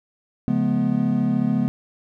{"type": "chord", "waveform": "triangle", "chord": "C# dominant seventh", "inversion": "none", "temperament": "equal with one note detuned", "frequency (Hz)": [138.59, 174.61, 212.9, 246.9], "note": ["C#3", "E#3", "G#3", "B3"], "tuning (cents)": [0, 0, 43, 0], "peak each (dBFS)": [-24, -25, -20, -20], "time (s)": [0.48, 1.68], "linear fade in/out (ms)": 0, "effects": []}